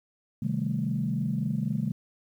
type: chord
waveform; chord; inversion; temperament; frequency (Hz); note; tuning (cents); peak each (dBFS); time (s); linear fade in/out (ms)
sine; A half-diminished seventh; first; equal; 130.81 / 155.56 / 196 / 220; C3 / Eb3 / G3 / A3; 0 / 0 / 0 / 0; -31; 0.42-1.92; 5
effects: tanh soft clip ceiling -16 dBFS + 10-bit